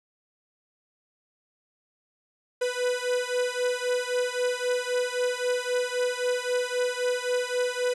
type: beating tone pair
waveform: 45% pulse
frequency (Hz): 493.9 / 497.7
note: B4 / B4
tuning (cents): 0 / +13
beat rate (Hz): 3.8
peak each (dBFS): -28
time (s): 2.61-7.94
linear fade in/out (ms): 10
effects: resampled to 24000 Hz